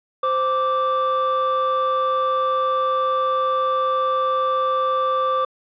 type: tone pair together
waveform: triangle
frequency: 521 / 1171.6 Hz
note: C5 / D6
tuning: -7 / -5 cents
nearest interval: octave + major second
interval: 1402 cents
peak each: -20 / -17 dBFS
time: 0.23-5.45 s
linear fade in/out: 5 ms
effects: tanh soft clip ceiling -8 dBFS + resampled to 11025 Hz